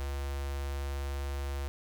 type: tone with notch filter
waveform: square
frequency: 69.6 Hz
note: C#2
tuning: 8 cents sharp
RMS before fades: -35 dBFS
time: 0-1.68 s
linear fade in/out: 0 ms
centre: 190 Hz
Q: 0.86
effects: 12-bit